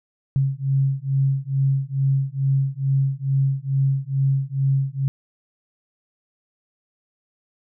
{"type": "beating tone pair", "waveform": "sine", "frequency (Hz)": [135, 137.3], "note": ["C#3", "C#3"], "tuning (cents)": [-45, -16], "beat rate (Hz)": 2.3, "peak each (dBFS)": -21, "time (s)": [0.36, 5.08], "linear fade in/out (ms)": 0, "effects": []}